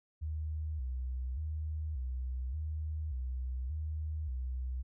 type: tone with vibrato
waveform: sine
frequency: 70.2 Hz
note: C#2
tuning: 22 cents sharp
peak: -34 dBFS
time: 0.21-4.83 s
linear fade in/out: 20 ms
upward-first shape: square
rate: 0.86 Hz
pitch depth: 170 cents each way
effects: none